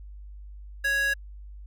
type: tone with high-pass filter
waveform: square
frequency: 554.4 Hz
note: C#5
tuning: in tune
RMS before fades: -25 dBFS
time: 0.84-1.14 s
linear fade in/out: 10 ms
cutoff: 1500 Hz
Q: 4.8
effects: added 50 Hz sine -40 dBFS peak until 1.66 s